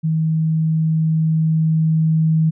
sine tone with level ramp, 159.3 Hz, D#3, 41 cents sharp, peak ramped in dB -15 to -12 dBFS, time 0.03-2.51 s, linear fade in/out 20 ms, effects none

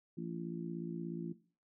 harmonic tone, 56.8 Hz, A#1, 44 cents flat, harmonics 3 / 4 / 5 / 6, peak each -42 / -44 / -47 / -45 dBFS, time 0.17-1.33 s, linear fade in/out 10 ms, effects noise-tail reverb RT60 0.4 s tail -17 dB re dry

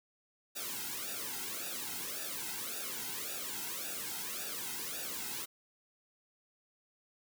white noise with flanger, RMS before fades -40 dBFS, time 0.55-5.46 s, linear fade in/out 20 ms, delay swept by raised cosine 0.94 to 1.75 ms, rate 1.8 Hz, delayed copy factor -0.9, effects none

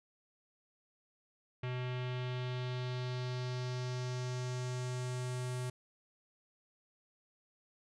square tone with low-pass filter sweep, 125.7 Hz, B2, 31 cents sharp, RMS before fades -38 dBFS, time 1.63-5.7 s, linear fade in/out 5 ms, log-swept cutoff 2700 to 9600 Hz, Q 2.1, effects none

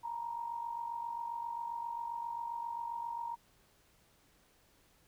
sine tone with amplitude modulation, 936 Hz, A#5, 7 cents sharp, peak -34 dBFS, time 0.03-3.36 s, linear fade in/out 20 ms, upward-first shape sine, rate 47.5 Hz, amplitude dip 65%, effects pink hiss -68 dBFS RMS until 5.07 s

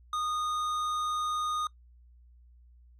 triangle tone with tanh clipping, 1232 Hz, D#6, 17 cents flat, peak -31 dBFS, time 0.13-1.67 s, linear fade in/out 2 ms, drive 17 dB, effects noise-tail reverb RT60 0.1 s tail -21 dB re dry + added 60 Hz sine -54 dBFS peak until 2.99 s

